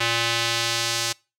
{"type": "tone with band-pass filter sweep", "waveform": "square", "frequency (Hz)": 116.54, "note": "A#2", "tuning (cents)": 0, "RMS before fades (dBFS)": -24, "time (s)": [0, 1.13], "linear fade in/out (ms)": 10, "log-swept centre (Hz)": [2900, 5600], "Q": 1.1, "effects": ["noise-tail reverb RT60 0.3 s tail -25 dB re dry"]}